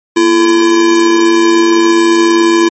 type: tone with amplitude modulation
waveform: square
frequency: 337.7 Hz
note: E4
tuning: 42 cents sharp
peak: -4 dBFS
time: 0.16-2.69 s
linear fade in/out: 10 ms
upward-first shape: sine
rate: 99.8 Hz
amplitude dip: 50%
effects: MP3 32 kbps